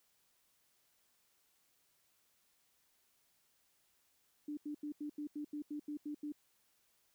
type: tone bursts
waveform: sine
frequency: 296 Hz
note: D4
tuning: 14 cents sharp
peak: -39 dBFS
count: 11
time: 4.48-6.322 s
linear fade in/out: 5 ms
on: 92 ms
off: 83 ms
effects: white hiss -75 dBFS RMS until 7.14 s